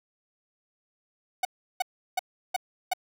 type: tone bursts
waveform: 45% pulse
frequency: 741 Hz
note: F#5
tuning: 2 cents sharp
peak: -23 dBFS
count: 5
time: 1.43-2.935 s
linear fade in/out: 5 ms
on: 21 ms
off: 350 ms
effects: none